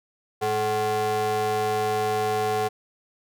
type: ring-modulated tone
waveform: square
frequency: 160 Hz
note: D#3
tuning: 49 cents sharp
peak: -20 dBFS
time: 0.41-2.69 s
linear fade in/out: 20 ms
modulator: 590 Hz
effects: none